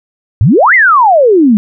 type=exponential two-way sweep; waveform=sine; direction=up then down; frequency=89 to 2139 to 201.2 Hz; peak=-3 dBFS; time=0.41-1.57 s; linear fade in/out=0 ms; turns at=0.74 s; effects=none